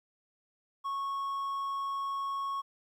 triangle tone, 1102 Hz, C#6, 11 cents flat, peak -30 dBFS, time 0.84-2.62 s, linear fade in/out 20 ms, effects 12-bit

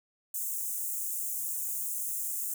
white high-pass noise, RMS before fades -34 dBFS, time 0.34-2.54 s, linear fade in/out 5 ms, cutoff 6800 Hz, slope 48 dB/octave, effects none

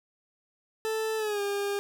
40% pulse tone with pitch glide, 440 to 403.5 Hz, A4 to G#4, 0 to -50 cents, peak -27 dBFS, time 0.85-1.79 s, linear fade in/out 0 ms, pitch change -150 cents, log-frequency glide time 1.17-1.41 s, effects none

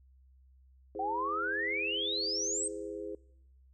sine chord, E augmented, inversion none, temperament just, 329.6 / 412 / 515 Hz, E4 / G#4 / B#4, 0 / -14 / -28 cents, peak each -43 / -40 / -43 dBFS, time 0.95-3.15 s, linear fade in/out 2 ms
sine exponential sweep, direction up, 745 to 8490 Hz, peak -31 dBFS, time 0.99-2.68 s, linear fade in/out 5 ms
effects noise-tail reverb RT60 0.9 s tail -24 dB re dry + added 65 Hz sine -58 dBFS peak until 3.73 s

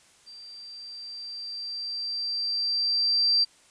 sine tone with level ramp, 4699 Hz, D8, in tune, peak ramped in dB -43 to -18 dBFS, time 0.26-3.45 s, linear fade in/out 20 ms, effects white hiss -58 dBFS RMS until 3.7 s + resampled to 22050 Hz

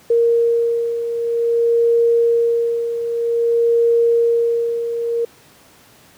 sine beating tone pair, 466.2 / 466.72 Hz, A#4 / A#4, 0 / +2 cents, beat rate 0.52 Hz, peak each -21 / -14 dBFS, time 0.1-5.25 s, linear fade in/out 5 ms, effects pink hiss -48 dBFS RMS until 6.17 s + high-pass 100 Hz 12 dB/octave

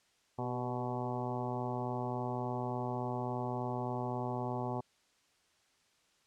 harmonic tone with a mistuned harmonic, 123.47 Hz, B2, in tune, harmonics 1 / 2 / 3 / 4 / 5 / 6 / 7 / 8 / 9, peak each -39 / -41 / -42 / -46 / -44 / -43 / -42 / -48 / -49 dBFS, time 0.38-4.81 s, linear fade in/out 10 ms, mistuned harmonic 3, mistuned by +37 cents, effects white hiss -71 dBFS RMS until 6.26 s + low-pass 7000 Hz 12 dB/octave

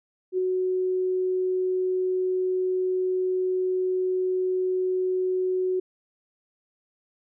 sine tone with ADSR envelope, 370 Hz, F#4, in tune, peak -20 dBFS, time 0.32-5.8 s, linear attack 60 ms, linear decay 6 ms, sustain -2 dB, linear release 7 ms, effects none

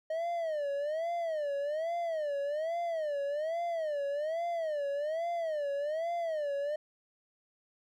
triangle tone with vibrato, 622 Hz, D#5, 1 cent flat, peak -29 dBFS, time 0.1-6.76 s, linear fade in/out 5 ms, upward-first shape sine, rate 1.2 Hz, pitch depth 180 cents each way, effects none

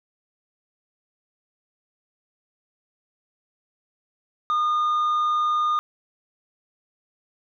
sine tone with tanh clipping, 1220 Hz, D#6, 34 cents flat, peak -20 dBFS, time 4.5-5.79 s, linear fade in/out 0 ms, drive 3 dB, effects none

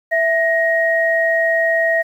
sine tone pair together, 659.3 / 1878.8 Hz, E5 / A#6, 0 / +13 cents, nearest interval octave + tritone, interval 1813 cents, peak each -16 dBFS, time 0.11-2.03 s, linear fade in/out 20 ms, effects 8-bit

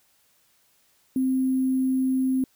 sine tone with sample-and-hold, 261.2 Hz, C4, 3 cents flat, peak -20 dBFS, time 1.16-2.44 s, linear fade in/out 2 ms, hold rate 11025 Hz, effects white hiss -64 dBFS RMS until 2.55 s

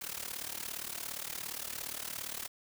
white noise with amplitude modulation, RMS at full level -37 dBFS, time 0.01-2.48 s, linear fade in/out 10 ms, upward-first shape sine, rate 37.3 Hz, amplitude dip 85%, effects none

